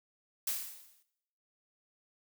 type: noise with exponential decay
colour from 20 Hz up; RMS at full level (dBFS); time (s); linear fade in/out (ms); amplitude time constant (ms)
blue; -31; 0.47-1.03; 5; 120
effects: noise-tail reverb RT60 0.8 s tail -17 dB re dry